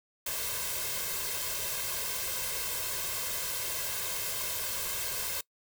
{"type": "noise with comb filter", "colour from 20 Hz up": "white", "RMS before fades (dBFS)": -34, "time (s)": [0.26, 5.41], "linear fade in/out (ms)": 5, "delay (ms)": 1.9, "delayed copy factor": 0.75, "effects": ["noise-tail reverb RT60 0.1 s tail -23 dB re dry"]}